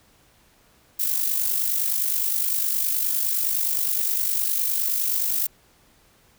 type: noise with amplitude modulation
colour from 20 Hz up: violet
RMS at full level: -21 dBFS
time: 0.99-5.47 s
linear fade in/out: 10 ms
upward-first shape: sine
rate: 49.7 Hz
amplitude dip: 55%
effects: pink hiss -58 dBFS RMS until 6.38 s